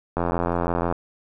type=click train; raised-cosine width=1 ms; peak=-9 dBFS; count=66; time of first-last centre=0.17-0.925 s; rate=86.1 Hz; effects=none